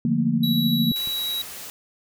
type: chord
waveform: sine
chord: Bb major seventh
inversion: first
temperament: equal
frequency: 146.83 / 174.61 / 220 / 233.1 Hz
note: D3 / F3 / A3 / Bb3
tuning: 0 / 0 / 0 / 0 cents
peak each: -26 / -25 / -27 / -21 dBFS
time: 0.05-0.92 s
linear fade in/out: 2 ms
type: tone with pitch glide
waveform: square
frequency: 3900 to 3866 Hz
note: B7 to B7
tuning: -23 to -38 cents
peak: -25 dBFS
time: 0.43-1.42 s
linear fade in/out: 5 ms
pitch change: -15 cents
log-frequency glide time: 1.09-1.24 s
type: clicks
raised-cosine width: 3 ms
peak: -27 dBFS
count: 2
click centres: 0.913 / 1.074 s
type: noise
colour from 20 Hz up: white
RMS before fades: -37 dBFS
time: 0.96-1.7 s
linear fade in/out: 0 ms
effects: none